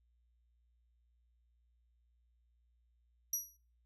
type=tone with exponential decay; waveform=30% pulse; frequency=5800 Hz; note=F#8; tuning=35 cents flat; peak=-26 dBFS; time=3.33-3.57 s; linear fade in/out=5 ms; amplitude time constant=51 ms; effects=noise-tail reverb RT60 0.4 s tail -22 dB re dry + added 59 Hz sine -70 dBFS peak until 3.85 s